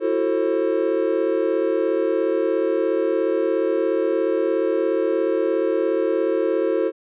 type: chord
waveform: triangle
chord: F# half-diminished seventh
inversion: third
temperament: just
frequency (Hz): 333 / 370 / 444 / 532.8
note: E4 / F#4 / A4 / C5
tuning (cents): +18 / 0 / +16 / +31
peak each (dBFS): -22 / -22 / -21 / -22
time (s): 0-6.92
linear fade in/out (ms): 50
effects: resampled to 8000 Hz